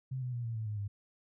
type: tone with pitch steps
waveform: sine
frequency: 130.6 / 125.21 / 120.04 / 115.08 / 110.33 / 105.77 / 101.41 Hz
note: C3 / B2 / B2 / A#2 / A2 / G#2 / G#2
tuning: -3 / +24 / -49 / -22 / +5 / +32 / -41 cents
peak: -34 dBFS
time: 0.11-0.88 s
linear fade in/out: 10 ms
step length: 110 ms
effects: none